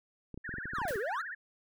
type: clicks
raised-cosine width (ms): 3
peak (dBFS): -30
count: 12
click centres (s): 0.343 / 0.376 / 0.492 / 0.54 / 0.584 / 0.656 / 0.735 / 0.785 / 0.817 / 0.853 / 0.908 / 0.958
type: tone with vibrato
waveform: sine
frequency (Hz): 1639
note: G#6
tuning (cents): -23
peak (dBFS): -38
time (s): 0.44-1.35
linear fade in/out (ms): 10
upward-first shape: triangle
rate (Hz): 16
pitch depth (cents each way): 270
type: exponential two-way sweep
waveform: triangle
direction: down then up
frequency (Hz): 1456 to 375.7 to 1456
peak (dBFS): -31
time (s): 0.74-1.22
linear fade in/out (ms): 10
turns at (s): 0.98
type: noise with exponential decay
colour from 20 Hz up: white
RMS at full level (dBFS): -41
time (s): 0.88-1.13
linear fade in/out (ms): 0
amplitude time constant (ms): 54
effects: none